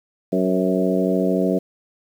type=harmonic tone with a mistuned harmonic; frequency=93.3 Hz; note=F#2; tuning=15 cents sharp; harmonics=2 / 3 / 4 / 5 / 6 / 7; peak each=-21 / -23 / -24 / -25 / -26 / -26 dBFS; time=0.32-1.59 s; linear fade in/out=10 ms; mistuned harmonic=6; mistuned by=-29 cents; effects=8-bit